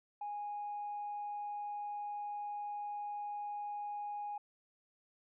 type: tone with hard clipping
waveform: sine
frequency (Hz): 826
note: G#5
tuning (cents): -10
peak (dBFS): -39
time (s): 0.21-4.38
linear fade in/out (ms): 5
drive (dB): 1
effects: resampled to 8000 Hz